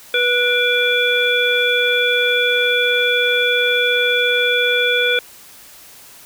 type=harmonic tone with a mistuned harmonic; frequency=489.6 Hz; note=B4; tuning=15 cents flat; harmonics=1 / 3 / 5 / 7; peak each=-19 / -19 / -19 / -19 dBFS; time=0.14-5.19 s; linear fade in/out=2 ms; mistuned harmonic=5; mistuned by=-59 cents; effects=white hiss -42 dBFS RMS until 6.25 s